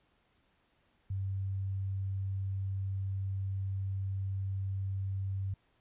sine tone, 96.8 Hz, G2, 21 cents flat, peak -32 dBFS, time 1.1-5.54 s, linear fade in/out 5 ms, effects pink hiss -72 dBFS RMS until 5.8 s + resampled to 8000 Hz

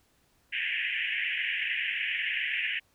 pink band-pass noise, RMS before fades -31 dBFS, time 0.52-2.8 s, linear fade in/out 20 ms, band 1700 to 3000 Hz, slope 96 dB/octave, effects pink hiss -68 dBFS RMS until 2.94 s

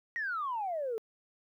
sine exponential sweep, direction down, 1917 to 430 Hz, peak -31 dBFS, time 0.16-0.98 s, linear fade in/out 0 ms, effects tanh soft clip ceiling -27 dBFS + 12-bit

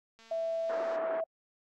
click train, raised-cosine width 0.2 ms, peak -40 dBFS, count 175, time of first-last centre 0.19-0.96 s, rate 226 Hz
sine tone with pitch glide, 659.3 to 653.2 Hz, E5 to E5, 0 to -16 cents, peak -30 dBFS, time 0.31-1.24 s, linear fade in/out 5 ms, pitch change -16 cents, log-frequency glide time 0.9-0.96 s
pink band-pass noise, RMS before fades -40 dBFS, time 0.69-1.21 s, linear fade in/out 10 ms, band 350 to 1600 Hz, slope 24 dB/octave
effects AAC 48 kbps

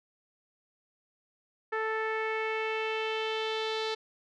sawtooth tone with low-pass filter sweep, 440 Hz, A4, in tune, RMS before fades -32 dBFS, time 1.72-3.95 s, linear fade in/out 10 ms, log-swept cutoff 1700 to 4100 Hz, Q 3.1, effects none

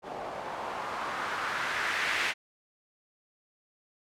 blue noise with low-pass filter sweep, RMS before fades -33 dBFS, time 0.02-2.34 s, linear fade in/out 50 ms, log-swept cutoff 640 to 2200 Hz, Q 1.8, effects none

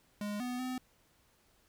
square tone with pitch steps, 206.7 / 247.9 / 254.8 Hz, G#3 / B3 / C4, -8 / +7 / -46 cents, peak -36 dBFS, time 0.21-0.78 s, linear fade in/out 2 ms, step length 190 ms, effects pink hiss -69 dBFS RMS until 1.68 s

